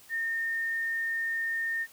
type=tone; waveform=sine; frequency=1825 Hz; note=A#6; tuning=37 cents flat; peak=-28 dBFS; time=0.09-1.87 s; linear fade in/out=50 ms; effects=white hiss -55 dBFS RMS until 1.92 s